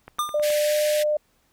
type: click train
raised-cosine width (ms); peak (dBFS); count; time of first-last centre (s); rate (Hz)
0.5; -24; 5; 0.08-0.503; 9.46
type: tone with exponential decay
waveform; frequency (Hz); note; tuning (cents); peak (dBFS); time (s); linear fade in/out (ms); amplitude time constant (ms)
square; 1203; D6; +41; -20; 0.19-0.5; 1; 67
type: tone with pitch glide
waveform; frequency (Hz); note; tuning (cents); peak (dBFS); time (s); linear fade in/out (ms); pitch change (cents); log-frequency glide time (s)
sine; 597 to 601.8; D5 to D5; +28 to +42; -19; 0.34-1.17; 5; +14; 0.62-0.8
type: band-pass noise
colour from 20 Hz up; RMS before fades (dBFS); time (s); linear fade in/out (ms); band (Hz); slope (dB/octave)
pink; -31; 0.42-1.04; 20; 1600 to 15000; 96
effects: pink hiss -65 dBFS RMS until 1.52 s